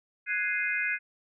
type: chord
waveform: sine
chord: Ab dominant seventh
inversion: third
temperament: equal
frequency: 1480 / 1661.2 / 2093 / 2489 Hz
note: Gb6 / Ab6 / C7 / Eb7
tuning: 0 / 0 / 0 / 0 cents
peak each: -34 / -32 / -31 / -32 dBFS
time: 0.26-0.99 s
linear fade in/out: 50 ms
effects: none